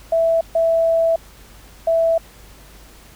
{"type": "tone bursts at uneven times", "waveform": "sine", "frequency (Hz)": 659.3, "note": "E5", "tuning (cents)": 0, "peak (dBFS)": -13, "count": 3, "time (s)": [[0.12, 0.41], [0.55, 1.16], [1.87, 2.18]], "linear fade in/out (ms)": 5, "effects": ["added 50 Hz sine -45 dBFS peak until 3.15 s", "pink hiss -46 dBFS RMS until 3.15 s"]}